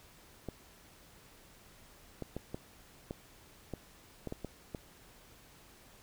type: clicks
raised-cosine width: 2 ms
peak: -25 dBFS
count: 10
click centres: 0.487 / 2.223 / 2.366 / 2.545 / 3.109 / 3.737 / 4.273 / 4.324 / 4.447 / 4.748 s
effects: pink hiss -59 dBFS RMS until 6.02 s